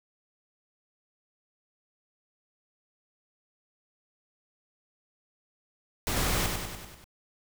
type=noise with echo; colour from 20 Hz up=pink; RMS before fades=-29 dBFS; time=6.07-6.46 s; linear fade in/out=0 ms; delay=97 ms; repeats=6; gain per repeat=-4 dB; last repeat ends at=7.042 s; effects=none